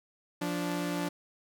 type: tone pair together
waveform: sawtooth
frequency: 174.61 / 292.1 Hz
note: F3 / D4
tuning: 0 / -9 cents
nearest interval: major sixth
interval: 891 cents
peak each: -30 / -29 dBFS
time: 0.41-1.09 s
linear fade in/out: 10 ms
effects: none